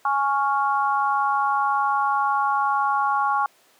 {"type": "chord", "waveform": "sine", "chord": "Db major", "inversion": "second", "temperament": "equal", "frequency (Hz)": [830.6, 1108.7, 1396.9], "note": ["Ab5", "Db6", "F6"], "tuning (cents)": [0, 0, 0], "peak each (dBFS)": [-22, -22, -27], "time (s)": [0.05, 3.46], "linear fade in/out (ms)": 2, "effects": ["pink hiss -57 dBFS RMS until 3.79 s", "high-pass 400 Hz 12 dB/octave"]}